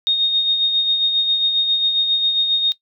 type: tone with tremolo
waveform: sine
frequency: 3706 Hz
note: A#7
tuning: 11 cents flat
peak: -12 dBFS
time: 0.07-2.72 s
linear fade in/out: 0 ms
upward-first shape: sine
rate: 7.4 Hz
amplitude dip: 45%
effects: noise-tail reverb RT60 0.1 s tail -20 dB re dry